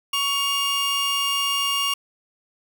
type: tone pair together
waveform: 40% pulse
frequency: 1119.1 / 2818 Hz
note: C#6 / F7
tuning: +16 / +15 cents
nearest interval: octave + major third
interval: 1599 cents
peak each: -25 / -21 dBFS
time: 0.13-1.94 s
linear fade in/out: 5 ms
effects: none